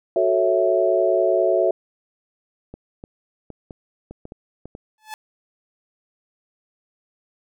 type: chord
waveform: sine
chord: F# minor seventh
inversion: none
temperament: equal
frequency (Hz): 370 / 440 / 554.4 / 659.3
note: F#4 / A4 / C#5 / E5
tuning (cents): 0 / 0 / 0 / 0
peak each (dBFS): -21 / -24 / -22 / -19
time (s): 0.16-1.71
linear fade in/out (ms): 2
type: clicks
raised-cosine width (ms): 2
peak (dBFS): -23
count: 9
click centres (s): 2.74 / 3.039 / 3.503 / 3.708 / 4.11 / 4.254 / 4.321 / 4.656 / 4.751
type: tone with exponential growth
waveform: sawtooth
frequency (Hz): 865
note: A5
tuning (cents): -30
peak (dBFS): -24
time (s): 4.98-5.14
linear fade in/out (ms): 1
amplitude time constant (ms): 33
effects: none